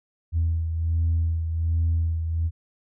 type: beating tone pair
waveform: sine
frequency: 82.2 / 83.5 Hz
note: E2 / E2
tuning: -4 / +23 cents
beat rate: 1.3 Hz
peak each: -20 / -29 dBFS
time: 0.32-2.51 s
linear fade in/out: 50 ms
effects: tanh soft clip ceiling -16 dBFS